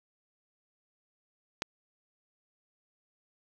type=click; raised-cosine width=0.2 ms; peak=-13 dBFS; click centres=1.621 s; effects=none